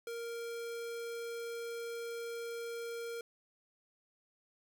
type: tone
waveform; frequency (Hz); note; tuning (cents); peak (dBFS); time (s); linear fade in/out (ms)
square; 466.2; A#4; 0; -40; 0.07-3.21; 2
effects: none